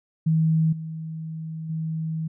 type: tone with level steps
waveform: sine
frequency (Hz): 160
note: D#3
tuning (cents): +49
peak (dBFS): -17 / -30 / -25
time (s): 0.26-2.28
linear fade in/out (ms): 10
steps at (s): 0.72 / 1.69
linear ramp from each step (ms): 10
effects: none